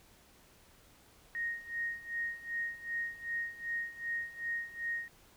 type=tone with tremolo; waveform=sine; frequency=1864.7 Hz; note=A#6; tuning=in tune; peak=-32 dBFS; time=1.35-5.08 s; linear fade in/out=0 ms; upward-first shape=sine; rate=2.6 Hz; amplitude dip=85%; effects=pink hiss -62 dBFS RMS until 5.36 s